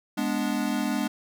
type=chord; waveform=square; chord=G# diminished; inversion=none; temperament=equal with one note detuned; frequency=207.7 / 246.9 / 292.1 Hz; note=G#3 / B3 / D4; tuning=0 / 0 / -9 cents; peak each=-30 / -30 / -30 dBFS; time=0.17-1.08 s; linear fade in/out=10 ms; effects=none